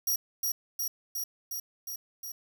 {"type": "tone with echo", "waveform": "15% pulse", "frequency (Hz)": 5690, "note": "F8", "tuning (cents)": 31, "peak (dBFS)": -20, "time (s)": [0.07, 0.16], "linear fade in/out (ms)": 5, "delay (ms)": 360, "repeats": 6, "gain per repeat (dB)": -2, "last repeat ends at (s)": 2.32, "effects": []}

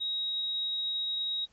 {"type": "tone", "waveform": "sine", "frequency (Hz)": 3800, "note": "A#7", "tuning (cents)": 33, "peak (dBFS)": -29, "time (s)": [0, 1.46], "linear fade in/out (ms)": 20, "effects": ["pink hiss -67 dBFS RMS until 1.52 s", "MP3 32 kbps"]}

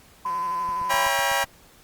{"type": "tone with pitch glide", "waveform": "sine", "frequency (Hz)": [1016, 1004.9], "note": ["B5", "B5"], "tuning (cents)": [49, 30], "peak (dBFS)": -24, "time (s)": [0.25, 1.09], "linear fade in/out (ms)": 5, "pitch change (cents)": -19, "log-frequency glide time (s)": [0.56, 0.93]}
{"type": "tone with vibrato", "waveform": "5% pulse", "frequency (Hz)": 179.2, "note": "F3", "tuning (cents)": 45, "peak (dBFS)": -29, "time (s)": [0.26, 1.07], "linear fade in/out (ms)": 0, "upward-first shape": "square", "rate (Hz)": 12, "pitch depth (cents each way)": 78}
{"type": "click train", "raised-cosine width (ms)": 5, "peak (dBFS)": -30, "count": 7, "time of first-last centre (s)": [0.69, 1.441], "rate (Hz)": 7.99}
{"type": "chord", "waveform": "20% pulse", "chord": "C# diminished seventh", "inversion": "none", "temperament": "just", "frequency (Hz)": [554.4, 665.2, 798.3, 957.9], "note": ["C#5", "E5", "G5", "Bb5"], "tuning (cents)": [0, 16, 31, 47], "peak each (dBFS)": [-23, -26, -20, -20], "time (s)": [0.89, 1.45], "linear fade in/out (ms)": 20}
{"effects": ["pink hiss -53 dBFS RMS until 1.83 s", "Opus 48 kbps"]}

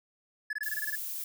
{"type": "tone bursts", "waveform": "triangle", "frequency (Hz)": 1710, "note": "A6", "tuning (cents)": -50, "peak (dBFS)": -29, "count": 9, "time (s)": [0.5, 0.955], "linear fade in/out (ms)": 5, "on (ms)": 31, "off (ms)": 22}
{"type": "noise", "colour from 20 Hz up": "violet", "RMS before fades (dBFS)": -37, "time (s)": [0.63, 1.24], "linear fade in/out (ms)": 2}
{"effects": []}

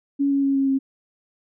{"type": "tone with pitch steps", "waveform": "sine", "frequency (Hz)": [280.2, 277.5, 274.8, 272.1, 269.4], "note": ["C#4", "C#4", "C#4", "C#4", "C#4"], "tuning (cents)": [19, 2, -15, -32, -49], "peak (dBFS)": -17, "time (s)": [0.19, 0.79], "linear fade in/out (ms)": 20, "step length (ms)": 120, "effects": []}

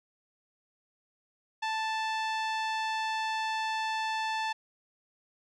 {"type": "tone with low-pass filter", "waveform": "sawtooth", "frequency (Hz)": 880, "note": "A5", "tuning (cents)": 0, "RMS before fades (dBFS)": -32, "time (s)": [1.62, 4.53], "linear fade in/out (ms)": 10, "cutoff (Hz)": 4300, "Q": 1, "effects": []}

